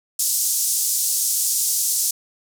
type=band-pass noise; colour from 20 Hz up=pink; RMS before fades=-21 dBFS; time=0.19-2.11 s; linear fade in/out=5 ms; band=5900 to 14000 Hz; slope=24 dB/octave; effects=none